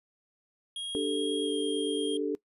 square tone with pitch glide, 3270 to 3229 Hz, G#7 to G#7, -28 to -49 cents, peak -35 dBFS, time 0.76-2.17 s, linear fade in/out 2 ms, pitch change -21 cents, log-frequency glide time 1.43-1.52 s
sine chord, D suspended fourth, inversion none, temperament just, 293.7 / 391.6 / 440.5 Hz, D4 / G4 / A4, 0 / -2 / +2 cents, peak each -31 / -34 / -31 dBFS, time 0.95-2.35 s, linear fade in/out 0 ms
effects noise-tail reverb RT60 0.1 s tail -20 dB re dry + resampled to 32000 Hz

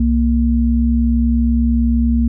sine tone pair together, 64.4 / 233.1 Hz, C2 / A#3, -27 / 0 cents, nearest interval octave + minor seventh, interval 2227 cents, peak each -14 dBFS, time 0-2.28 s, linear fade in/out 5 ms, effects none

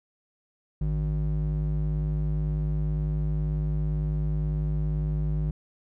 triangle ring-modulated tone, 103.83 Hz, G#2, in tune, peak -19 dBFS, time 0.81-5.51 s, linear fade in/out 5 ms, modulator 49 Hz, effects none

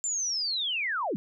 sine linear sweep, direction down, 7320 to 150 Hz, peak -27 dBFS, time 0.04-1.16 s, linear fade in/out 0 ms, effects none

